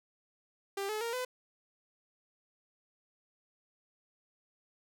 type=tone with pitch steps; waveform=sawtooth; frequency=395.6 / 428.9 / 465 / 504.2 Hz; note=G4 / A4 / A#4 / B4; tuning=+16 / -44 / -4 / +36 cents; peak=-30 dBFS; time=0.77-1.25 s; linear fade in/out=5 ms; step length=120 ms; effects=none